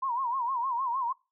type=tone with vibrato; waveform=sine; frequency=1005 Hz; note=B5; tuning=30 cents sharp; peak=-27 dBFS; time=0.02-1.13 s; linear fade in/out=10 ms; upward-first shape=sine; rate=6.5 Hz; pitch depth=140 cents each way; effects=noise-tail reverb RT60 0.3 s tail -25 dB re dry